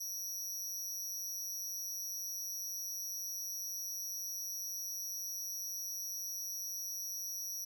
sawtooth tone with amplitude modulation, 5750 Hz, F8, 50 cents sharp, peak -32 dBFS, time 0-7.65 s, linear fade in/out 10 ms, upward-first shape sine, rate 192 Hz, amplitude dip 100%, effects none

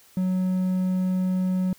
triangle tone, 185 Hz, F#3, in tune, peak -19 dBFS, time 0.17-1.73 s, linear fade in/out 2 ms, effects white hiss -55 dBFS RMS until 1.78 s

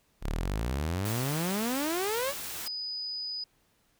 sawtooth exponential sweep, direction up, 32.7 to 587.3 Hz, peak -25 dBFS, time 0.21-2.34 s, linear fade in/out 50 ms
white noise, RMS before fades -38 dBFS, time 1.05-2.68 s, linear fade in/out 5 ms
sine tone, 4978 Hz, D#8, in tune, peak -33 dBFS, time 2.66-3.44 s, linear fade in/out 5 ms
effects pink hiss -69 dBFS RMS until 3.99 s

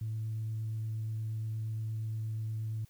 sine tone with vibrato, 110.1 Hz, A2, 2 cents sharp, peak -32 dBFS, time 0.01-2.85 s, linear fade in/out 5 ms, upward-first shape sine, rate 8.5 Hz, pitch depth 8 cents each way, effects tanh soft clip ceiling -29 dBFS + white hiss -66 dBFS RMS until 2.89 s

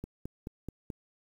click train, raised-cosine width 3 ms, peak -25 dBFS, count 5, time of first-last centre 0.04-0.902 s, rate 4.64 Hz, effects 9-bit

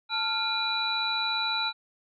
sine tone cluster, 880 / 1391 / 2417 / 3947 Hz, A5 / F6 / D7 / B7, 0 / -7 / +49 / -2 cents, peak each -33 / -32 / -35 / -28 dBFS, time 0.09-1.73 s, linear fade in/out 50 ms, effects none

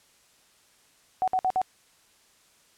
sine tone bursts, 748 Hz, F#5, 19 cents sharp, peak -21 dBFS, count 4, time 1.22-1.616 s, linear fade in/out 0 ms, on 57 ms, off 56 ms, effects white hiss -61 dBFS RMS until 2.77 s + low-pass 10000 Hz 12 dB/octave

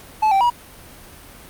triangle tone with pitch steps, 865 / 779 / 962 Hz, A5 / G5 / B5, -30 / -11 / -46 cents, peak -11 dBFS, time 0.22-0.502 s, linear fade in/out 10 ms, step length 94 ms, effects pink hiss -42 dBFS RMS until 1.49 s + Opus 48 kbps

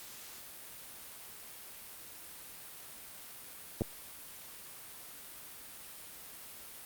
clicks, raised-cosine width 2 ms, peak -20 / -18 dBFS, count 2, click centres 3.81 / 3.819 s, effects white hiss -49 dBFS RMS until 6.85 s + Opus 48 kbps

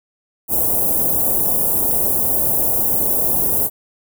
white band-stop noise, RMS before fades -17 dBFS, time 0.48-3.7 s, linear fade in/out 50 ms, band 750 to 11000 Hz, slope 24 dB/octave, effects none

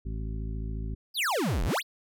harmonic tone, 54.2 Hz, A1, 25 cents flat, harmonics 1 / 2 / 3 / 4 / 5 / 7, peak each -32 / -38 / -42 / -44 / -46 / -49 dBFS, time 0.05-0.95 s, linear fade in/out 10 ms
square exponential two-way sweep, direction down then up, 5180 to 34.24 to 5180 Hz, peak -26 dBFS, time 1.14-1.83 s, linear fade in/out 50 ms, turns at 1.64 s
effects none

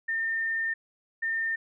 sine tone pair in turn, 1811 / 1811 Hz, A6 / A6, +49 / +49 cents, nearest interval unison, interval 0 cents, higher neither, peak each -26 dBFS, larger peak neither, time 0.08-0.74 / 1.22-1.56 s, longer first, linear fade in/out 10 ms, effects none

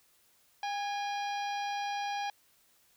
harmonic tone with a mistuned harmonic, 810 Hz, G#5, 43 cents flat, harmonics 1 / 2 / 3 / 4 / 5 / 6 / 7, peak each -33 / -43 / -44 / -46 / -50 / -50 / -52 dBFS, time 0.63-2.3 s, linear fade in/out 2 ms, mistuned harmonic 2, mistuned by +47 cents, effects white hiss -67 dBFS RMS until 2.96 s

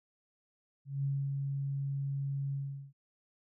sine tone with ADSR envelope, 138.7 Hz, C#3, 1 cent sharp, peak -29 dBFS, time 0.85-2.93 s, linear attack 190 ms, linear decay 260 ms, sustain -3 dB, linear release 400 ms, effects none

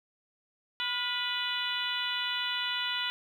harmonic tone with a mistuned harmonic, 493.9 Hz, B4, in tune, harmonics 2 / 3 / 4 / 5 / 6 / 7 / 8, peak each -40 / -37 / -39 / -40 / -34 / -36 / -40 dBFS, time 0.8-3.1 s, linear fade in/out 0 ms, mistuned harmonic 3, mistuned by -54 cents, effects 10-bit

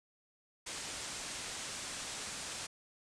white low-pass noise, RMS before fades -43 dBFS, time 0.66-2.67 s, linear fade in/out 10 ms, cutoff 9100 Hz, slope 48 dB/octave, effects none

